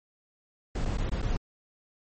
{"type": "noise with dropouts", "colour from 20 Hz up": "brown", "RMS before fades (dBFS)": -28, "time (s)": [0.75, 1.37], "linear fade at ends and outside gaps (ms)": 5, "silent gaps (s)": [[0.851, 0.856], [0.974, 0.982], [1.097, 1.116], [1.219, 1.225]], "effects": ["MP3 32 kbps"]}